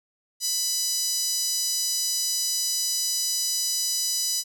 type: tone with high-pass filter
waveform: 5% pulse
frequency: 992 Hz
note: B5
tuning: 7 cents sharp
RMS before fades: -26 dBFS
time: 0.4-4.44 s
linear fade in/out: 50 ms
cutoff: 5100 Hz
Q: 2.6
effects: none